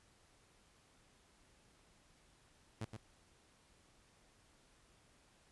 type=tone with echo; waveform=sawtooth; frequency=110 Hz; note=A2; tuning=in tune; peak=-36 dBFS; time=2.81-2.85 s; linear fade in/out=5 ms; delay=120 ms; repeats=1; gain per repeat=-6 dB; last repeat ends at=2.97 s; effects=pink hiss -69 dBFS RMS until 5.51 s + resampled to 24000 Hz